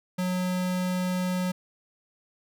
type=tone; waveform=square; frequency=182.4 Hz; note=F#3; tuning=24 cents flat; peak=-26 dBFS; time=0.18-1.52 s; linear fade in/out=10 ms; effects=none